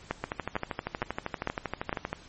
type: two click trains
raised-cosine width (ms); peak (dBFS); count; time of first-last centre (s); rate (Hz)
0.5; -13 / -15; 5 / 25; 0.11-1.928 / 0.24-2.13; 2.2 / 12.7
effects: pink hiss -52 dBFS RMS until 2.28 s + MP3 32 kbps